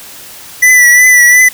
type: tone with vibrato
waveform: square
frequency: 1974 Hz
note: B6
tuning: 1 cent flat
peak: -3 dBFS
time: 0.62-1.49 s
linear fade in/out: 10 ms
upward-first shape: triangle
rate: 2.8 Hz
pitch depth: 43 cents each way
effects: white hiss -31 dBFS RMS until 1.53 s